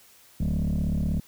sine tone with frequency modulation, 119.8 Hz, A#2, 48 cents sharp, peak -20 dBFS, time 0.4-1.2 s, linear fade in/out 5 ms, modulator 36.3 Hz, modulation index 2.7, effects tanh soft clip ceiling -22 dBFS + white hiss -55 dBFS RMS until 1.27 s

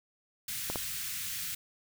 white band-stop noise, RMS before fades -37 dBFS, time 0.48-1.55 s, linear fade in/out 5 ms, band 190 to 1500 Hz, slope 24 dB/octave
clicks, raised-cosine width 1 ms, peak -20 dBFS, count 2, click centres 0.7 / 0.758 s
effects none

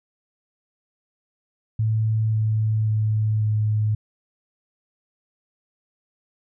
sine tone with pitch steps, 110 / 109.05 / 108.11 / 107.18 Hz, A2 / A2 / A2 / A2, 0 / -15 / -30 / -45 cents, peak -18 dBFS, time 1.79-3.95 s, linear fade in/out 5 ms, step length 540 ms, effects none

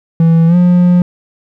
triangle tone with pitch glide, 164.81 to 177.66 Hz, E3 to F3, 0 to +30 cents, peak -3 dBFS, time 0.2-1.02 s, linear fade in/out 2 ms, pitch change +130 cents, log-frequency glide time 0.47-0.56 s, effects none

